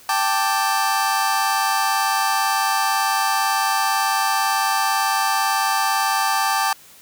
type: chord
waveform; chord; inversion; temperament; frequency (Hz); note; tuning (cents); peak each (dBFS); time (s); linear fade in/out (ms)
sawtooth; G suspended second; none; just; 784 / 882 / 1176; G5 / A5 / D6; 0 / +4 / +2; -18; 0.09-6.73; 2
effects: white hiss -47 dBFS RMS until 7.01 s